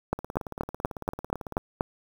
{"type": "two click trains", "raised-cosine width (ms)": 1, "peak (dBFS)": [-10, -21], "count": [8, 26], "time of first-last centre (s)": [[0.13, 1.809], [0.19, 1.579]], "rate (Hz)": [4.17, 18], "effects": ["7-bit"]}